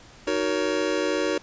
square chord, D# minor seventh, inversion none, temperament just, 311.1 / 373.4 / 466.7 / 560 Hz, D#4 / F#4 / A#4 / C#5, 0 / +16 / +2 / +18 cents, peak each -29 dBFS, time 0.27-1.38 s, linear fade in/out 5 ms, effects pink hiss -49 dBFS RMS until 1.42 s + resampled to 16000 Hz

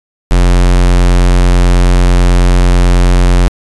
square tone, 44.59 Hz, F1, 37 cents sharp, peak -5 dBFS, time 0.31-3.48 s, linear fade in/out 0 ms, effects resampled to 24000 Hz

